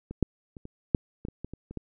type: clicks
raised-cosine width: 3 ms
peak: -24 / -9 / -30 / -28 / -7 / -21 / -24 / -22 / -26 / -28 / -21 dBFS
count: 11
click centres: 0.11 / 0.227 / 0.568 / 0.654 / 0.948 / 1.251 / 1.285 / 1.446 / 1.536 / 1.71 / 1.773 s
effects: none